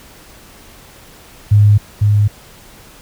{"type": "tone with echo", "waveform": "sine", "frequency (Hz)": 103.83, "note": "G#2", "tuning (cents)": 0, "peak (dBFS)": -5, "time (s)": [1.51, 1.78], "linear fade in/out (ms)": 10, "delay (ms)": 500, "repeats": 1, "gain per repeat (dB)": -3, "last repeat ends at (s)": 2.28, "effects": ["pink hiss -41 dBFS RMS until 3.01 s"]}